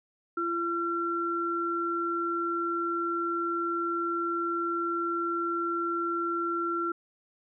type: tone pair together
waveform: sine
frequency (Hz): 340 / 1360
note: F4 / F6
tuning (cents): -46 / -46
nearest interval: 2 octaves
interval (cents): 2400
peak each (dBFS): -31 / -29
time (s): 0.37-6.92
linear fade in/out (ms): 5
effects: none